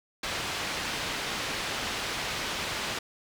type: low-pass noise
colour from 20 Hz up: white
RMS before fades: -33 dBFS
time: 0.23-2.99 s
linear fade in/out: 5 ms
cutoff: 3800 Hz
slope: 12 dB/octave
effects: none